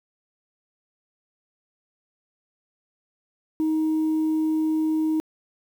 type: tone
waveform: sine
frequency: 314.2 Hz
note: D#4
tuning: 17 cents sharp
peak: -18 dBFS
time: 3.6-5.2 s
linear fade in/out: 0 ms
effects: tanh soft clip ceiling -18 dBFS + 8-bit